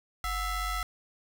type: ring-modulated tone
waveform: 35% pulse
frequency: 680 Hz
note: F5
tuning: 46 cents flat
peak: -25 dBFS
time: 0.24-0.83 s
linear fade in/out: 2 ms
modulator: 632 Hz
effects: none